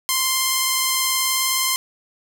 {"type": "tone with vibrato", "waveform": "5% pulse", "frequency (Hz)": 1046.5, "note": "C6", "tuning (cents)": 0, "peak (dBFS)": -6, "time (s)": [0.09, 1.76], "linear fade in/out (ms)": 0, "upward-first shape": "triangle", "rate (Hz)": 19, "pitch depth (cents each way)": 16, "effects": []}